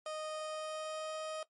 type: tone with pitch glide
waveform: 30% pulse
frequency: 620 to 626.1 Hz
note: D#5 to D#5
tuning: -6 to +11 cents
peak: -36 dBFS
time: 0.06-1.43 s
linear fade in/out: 2 ms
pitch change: +17 cents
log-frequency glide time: 0.41-1.16 s
effects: noise-tail reverb RT60 0.1 s tail -17 dB re dry + MP3 48 kbps